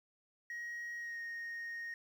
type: tone with pitch glide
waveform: sine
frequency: 1891 to 1859.6 Hz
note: A#6 to A#6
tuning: +24 to -5 cents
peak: -38 dBFS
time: 0.5-1.94 s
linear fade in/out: 2 ms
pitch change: -29 cents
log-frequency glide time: 0.98-1.2 s
effects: tanh soft clip ceiling -39 dBFS + 11-bit